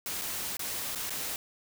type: noise with dropouts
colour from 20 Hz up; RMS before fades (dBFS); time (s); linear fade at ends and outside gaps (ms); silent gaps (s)
white; -35; 0.06-1.36; 1; 0.214-0.218 / 0.569-0.593 / 0.95-0.957 / 1.096-1.104
effects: none